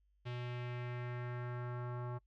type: tone with low-pass filter sweep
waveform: square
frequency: 122.5 Hz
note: B2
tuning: 14 cents flat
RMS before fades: -42 dBFS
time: 0.25-2.19 s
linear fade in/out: 20 ms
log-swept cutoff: 3200 to 1100 Hz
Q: 2
effects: noise-tail reverb RT60 0.1 s tail -26 dB re dry + added 50 Hz sine -70 dBFS peak until 2.26 s